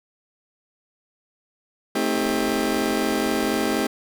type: chord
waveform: 30% pulse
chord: A half-diminished seventh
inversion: none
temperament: just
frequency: 220 / 264 / 316.8 / 396 Hz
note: A3 / C4 / Eb4 / G4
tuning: 0 / +16 / +31 / +18 cents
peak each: -24 dBFS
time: 1.95-3.87 s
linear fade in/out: 5 ms
type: noise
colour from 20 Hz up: pink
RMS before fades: -41 dBFS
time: 2.13-3.86 s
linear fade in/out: 50 ms
effects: none